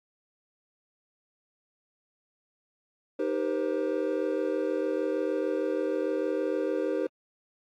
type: chord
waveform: triangle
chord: C minor seventh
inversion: first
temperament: equal with one note detuned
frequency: 311.1 / 392 / 476.8 / 523.3 Hz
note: Eb4 / G4 / Bb4 / C5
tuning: 0 / 0 / +39 / 0 cents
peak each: -30 dBFS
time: 3.19-7.07 s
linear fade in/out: 5 ms
effects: AAC 64 kbps